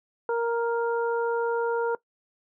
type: harmonic tone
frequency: 466.9 Hz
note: A#4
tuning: 3 cents sharp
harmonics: 1 / 2 / 3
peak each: -24 / -30 / -34 dBFS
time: 0.29-1.95 s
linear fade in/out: 2 ms
effects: noise-tail reverb RT60 0.1 s tail -20 dB re dry